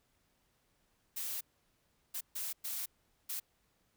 blue noise bursts at uneven times, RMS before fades -39 dBFS, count 5, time 1.16-1.41 / 2.14-2.21 / 2.35-2.53 / 2.64-2.86 / 3.29-3.4 s, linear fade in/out 10 ms, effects pink hiss -75 dBFS RMS until 3.96 s

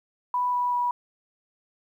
sine tone with pitch steps, 987.8 / 981 / 974.2 Hz, B5 / B5 / B5, 0 / -12 / -24 cents, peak -22 dBFS, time 0.34-0.91 s, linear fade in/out 2 ms, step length 190 ms, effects 10-bit

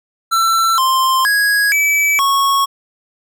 square tone with pitch steps, 1341 / 1049 / 1659 / 2301 / 1103 Hz, E6 / C6 / G#6 / D7 / C#6, +29 / +4 / -2 / -36 / -9 cents, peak -12 dBFS, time 0.31-2.66 s, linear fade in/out 20 ms, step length 470 ms, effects none

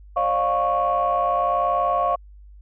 sine tone cluster, 541 / 602 / 702 / 1106 Hz, C#5 / D5 / F5 / C#6, -42 / +43 / +9 / -4 cents, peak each -27 / -26 / -21 / -21 dBFS, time 0.16-2.16 s, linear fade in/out 10 ms, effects tanh soft clip ceiling -11 dBFS + added 50 Hz sine -42 dBFS peak until 2.61 s

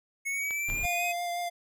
square linear sweep, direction up, 2188 to 2539 Hz, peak -30 dBFS, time 0.25-1.13 s, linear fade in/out 20 ms
clicks, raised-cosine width 0.3 ms, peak -25 dBFS, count 2, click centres 0.508 / 0.7 s
brown noise, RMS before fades -36 dBFS, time 0.68-0.86 s, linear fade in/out 5 ms
square tone with vibrato, 698.5 Hz, F5, in tune, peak -31 dBFS, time 0.83-1.5 s, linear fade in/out 20 ms, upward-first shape triangle, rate 5.7 Hz, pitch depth 17 cents each way
effects none

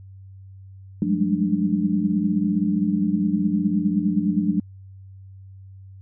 sine tone cluster, 178 / 193.5 / 203 / 212.8 / 296.2 Hz, F3 / G3 / G#3 / G#3 / D4, +33 / -22 / -39 / +42 / +15 cents, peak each -25 dBFS, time 1.02-4.6 s, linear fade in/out 2 ms, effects added 96 Hz sine -40 dBFS peak until 6.01 s

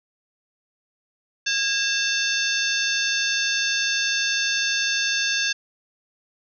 harmonic tone with a mistuned harmonic, 892 Hz, A5, 23 cents sharp, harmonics 2 / 3 / 4 / 5 / 6 / 7, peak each -25 / -27 / -28 / -29 / -30 / -30 dBFS, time 1.46-5.53 s, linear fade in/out 10 ms, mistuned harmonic 2, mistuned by -150 cents, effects none

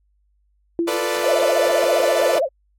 sine tone with exponential decay, 337.6 Hz, E4, 41 cents sharp, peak -15 dBFS, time 0.79-1.22 s, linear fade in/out 1 ms, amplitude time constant 92 ms
sawtooth chord, B half-diminished seventh, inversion second, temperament equal, 349.2 / 440 / 493.9 / 587.3 Hz, F4 / A4 / B4 / D5, 0 / 0 / 0 / 0 cents, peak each -23 / -22 / -21 / -21 dBFS, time 0.87-2.39 s, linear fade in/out 10 ms
sine tone with vibrato, 593 Hz, D5, 17 cents sharp, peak -16 dBFS, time 1.22-2.49 s, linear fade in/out 50 ms, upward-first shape sine, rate 15 Hz, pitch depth 240 cents each way
effects added 50 Hz sine -60 dBFS peak until 2.78 s + AAC 48 kbps

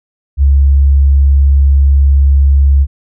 sine tone, 69.3 Hz, C#2, in tune, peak -4 dBFS, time 0.37-2.87 s, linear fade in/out 50 ms, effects none

